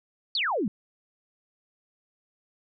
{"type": "exponential sweep", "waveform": "sine", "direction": "down", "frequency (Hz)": [4699, 178.7], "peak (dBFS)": -24, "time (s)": [0.35, 0.68], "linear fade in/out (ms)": 2, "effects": []}